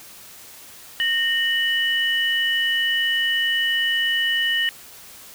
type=tone pair together; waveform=sine; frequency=1844.4 / 2960 Hz; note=A#6 / F#7; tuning=-19 / 0 cents; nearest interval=minor sixth; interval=819 cents; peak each=-21 dBFS; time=1-4.69 s; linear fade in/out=0 ms; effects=white hiss -43 dBFS RMS until 5.34 s